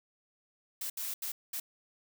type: noise bursts at uneven times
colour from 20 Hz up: blue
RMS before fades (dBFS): -37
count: 4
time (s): 0.81-0.9 / 0.97-1.14 / 1.22-1.32 / 1.53-1.6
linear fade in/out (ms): 5
effects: none